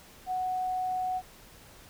sine tone, 740 Hz, F#5, in tune, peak -28 dBFS, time 0.26-1.22 s, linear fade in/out 50 ms, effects pink hiss -53 dBFS RMS until 1.89 s

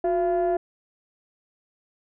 sine tone pair together, 361.1 / 681 Hz, F#4 / F5, -42 / -44 cents, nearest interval major seventh, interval 1098 cents, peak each -21 / -21 dBFS, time 0.04-0.57 s, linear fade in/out 5 ms, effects tanh soft clip ceiling -17 dBFS

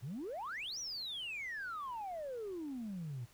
sine exponential two-way sweep, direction up then down, 113.8 to 6020 to 113.8 Hz, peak -38 dBFS, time 0.02-3.26 s, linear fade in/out 20 ms, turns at 0.79 s, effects tanh soft clip ceiling -37 dBFS + pink hiss -64 dBFS RMS until 3.33 s

